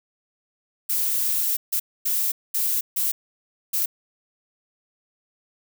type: noise bursts at uneven times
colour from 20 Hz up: violet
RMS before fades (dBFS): -23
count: 6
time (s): 0.89-1.57 / 1.72-1.8 / 2.05-2.32 / 2.54-2.81 / 2.96-3.12 / 3.73-3.86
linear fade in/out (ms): 10
effects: none